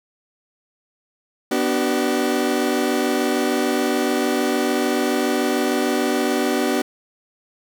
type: chord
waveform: 30% pulse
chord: B minor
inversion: none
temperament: equal with one note detuned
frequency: 246.9 / 293.7 / 379.7 Hz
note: B3 / D4 / F#4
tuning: 0 / 0 / +45 cents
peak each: -20 dBFS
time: 1.51-6.82 s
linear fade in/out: 5 ms
effects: none